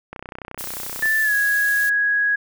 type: click train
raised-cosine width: 0.5 ms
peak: -18 dBFS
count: 30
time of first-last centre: 0.13-1.057 s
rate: 31.3 Hz
type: noise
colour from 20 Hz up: blue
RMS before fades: -31 dBFS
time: 0.58-1.9 s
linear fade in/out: 10 ms
type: tone with pitch glide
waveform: sine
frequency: 1760 to 1661.2 Hz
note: A6 to G#6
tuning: 0 to 0 cents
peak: -16 dBFS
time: 1.02-2.36 s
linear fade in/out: 10 ms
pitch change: -100 cents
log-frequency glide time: 1.22-1.34 s
effects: none